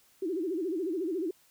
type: tone with vibrato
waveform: sine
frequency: 349.2 Hz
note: F4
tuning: in tune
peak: -29 dBFS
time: 0.22-1.31 s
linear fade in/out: 5 ms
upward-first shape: sine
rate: 14 Hz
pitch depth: 200 cents each way
effects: white hiss -64 dBFS RMS until 1.5 s